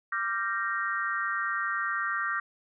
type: chord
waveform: sine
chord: G minor seventh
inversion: second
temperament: equal with one note detuned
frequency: 1174.7 / 1380.1 / 1568 / 1864.7 Hz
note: D6 / F6 / G6 / Bb6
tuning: 0 / -21 / 0 / 0 cents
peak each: -33 dBFS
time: 0.12-2.4 s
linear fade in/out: 5 ms
effects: none